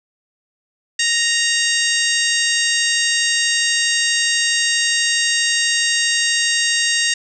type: harmonic tone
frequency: 932.3 Hz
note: A#5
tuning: in tune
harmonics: 2 / 3 / 4 / 5 / 6 / 7 / 8 / 9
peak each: -20 / -22 / -23 / -24 / -25 / -25 / -26 / -27 dBFS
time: 0.99-7.14 s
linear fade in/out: 5 ms
effects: none